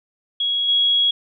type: tone with level steps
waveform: sine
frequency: 3322 Hz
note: G#7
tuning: in tune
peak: -18 / -14 dBFS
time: 0.4-1.11 s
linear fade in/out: 5 ms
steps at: 0.68 s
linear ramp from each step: 10 ms
effects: none